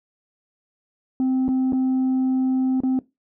sine tone with dropouts, 260 Hz, C4, 11 cents flat, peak -15 dBFS, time 1.2-2.99 s, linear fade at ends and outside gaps 1 ms, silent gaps 1.481-1.488 / 1.723-1.731 / 2.804-2.835 s, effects noise-tail reverb RT60 0.2 s tail -20 dB re dry + tanh soft clip ceiling -17 dBFS

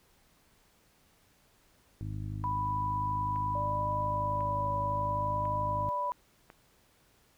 harmonic tone, 51.6 Hz, G#1, 10 cents flat, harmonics 1 / 2 / 3 / 4 / 5 / 6, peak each -42 / -36 / -43 / -51 / -49 / -49 dBFS, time 2.01-5.89 s, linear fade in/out 0 ms
sine tone, 987.8 Hz, B5, in tune, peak -30 dBFS, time 2.44-6.12 s, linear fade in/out 0 ms
click train, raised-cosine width 0.5 ms, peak -34 dBFS, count 4, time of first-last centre 3.36-6.501 s, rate 0.955 Hz
sine tone with vibrato, 587.3 Hz, D5, in tune, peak -37 dBFS, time 3.55-6.1 s, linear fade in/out 2 ms, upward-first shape triangle, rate 0.63 Hz, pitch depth 46 cents each way
effects pink hiss -66 dBFS RMS until 7.37 s

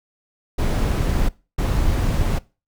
brown noise bursts at uneven times, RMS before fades -19 dBFS, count 2, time 0.58-1.29 / 1.58-2.39 s, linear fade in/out 10 ms, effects noise-tail reverb RT60 0.3 s tail -21 dB re dry

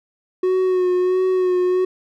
triangle tone with vibrato, 367.4 Hz, F#4, 12 cents flat, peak -13 dBFS, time 0.43-1.85 s, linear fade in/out 5 ms, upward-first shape sine, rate 1.5 Hz, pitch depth 28 cents each way, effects none

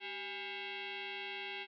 sine tone with frequency modulation, 215.2 Hz, A3, 38 cents flat, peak -40 dBFS, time 0-1.67 s, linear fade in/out 50 ms, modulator 603 Hz, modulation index 5.4, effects none

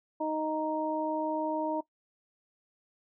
harmonic tone, 311.1 Hz, D#4, in tune, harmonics 1 / 2 / 3, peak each -33 / -33 / -33 dBFS, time 0.2-1.81 s, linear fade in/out 10 ms, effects noise-tail reverb RT60 0.1 s tail -19 dB re dry

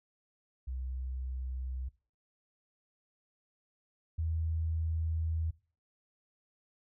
sine tone pair in turn, 64.2 / 80.89 Hz, C2 / E2, -32 / -32 cents, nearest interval major third, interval 400 cents, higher second, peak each -35 / -30 dBFS, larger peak second, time 0.67-1.89 / 4.18-5.51 s, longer second, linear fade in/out 10 ms, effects noise-tail reverb RT60 0.4 s tail -21 dB re dry

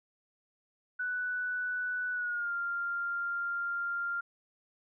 sine tone with pitch glide, 1486 to 1394.5 Hz, F#6 to F6, +7 to -3 cents, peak -31 dBFS, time 0.99-4.21 s, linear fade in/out 10 ms, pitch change -110 cents, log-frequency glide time 2.12-2.53 s, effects none

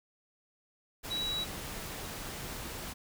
sine tone in noise, 3900 Hz, B7, 23 cents flat, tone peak -32 dBFS, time 1.1-1.45 s, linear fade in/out 20 ms, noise pink, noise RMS -41 dBFS, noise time 1.03-2.94 s, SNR +6 dB, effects none

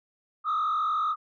sine tone with frequency modulation, 1244.5 Hz, D#6, in tune, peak -22 dBFS, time 0.44-1.16 s, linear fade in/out 50 ms, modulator 47.1 Hz, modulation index 1.1, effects tanh soft clip ceiling -22 dBFS

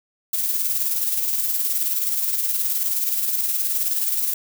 violet noise with tremolo, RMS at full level -21 dBFS, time 0.33-4.34 s, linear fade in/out 5 ms, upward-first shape square, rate 19 Hz, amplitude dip 35%, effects none

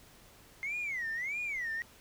sine tone with vibrato, 2093 Hz, C7, in tune, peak -32 dBFS, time 0.63-1.82 s, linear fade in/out 0 ms, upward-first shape sine, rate 1.6 Hz, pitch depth 270 cents each way, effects tanh soft clip ceiling -30 dBFS + pink hiss -58 dBFS RMS until 2 s

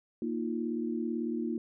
sine chord, Bb suspended fourth, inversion none, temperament equal, 233.1 / 311.1 / 349.2 Hz, Bb3 / Eb4 / F4, 0 / 0 / 0 cents, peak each -33 / -36 / -36 dBFS, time 0.22-1.58 s, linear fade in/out 2 ms, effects none

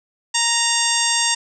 harmonic tone with a mistuned harmonic, 932.3 Hz, A#5, in tune, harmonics 1 / 2 / 3 / 4 / 5 / 6 / 7 / 8 / 9, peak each -25 / -25 / -25 / -25 / -25 / -25 / -25 / -25 / -25 dBFS, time 0.34-1.35 s, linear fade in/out 10 ms, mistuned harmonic 4, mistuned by -65 cents, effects none

